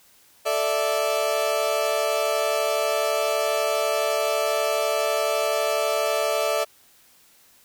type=chord; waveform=35% pulse; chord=A suspended fourth; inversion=none; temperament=equal; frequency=440 / 587.3 / 659.3 Hz; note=A4 / D5 / E5; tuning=0 / 0 / 0 cents; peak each=-27 / -23 / -23 dBFS; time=0.45-6.65 s; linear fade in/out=20 ms; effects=white hiss -56 dBFS RMS until 7.64 s